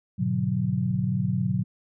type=chord; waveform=sine; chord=G# half-diminished seventh; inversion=none; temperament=equal; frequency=103.83 / 123.47 / 146.83 / 185 Hz; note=G#2 / B2 / D3 / F#3; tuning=0 / 0 / 0 / 0 cents; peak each=-31 / -27 / -30 / -26 dBFS; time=0.18-1.64 s; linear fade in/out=20 ms; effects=none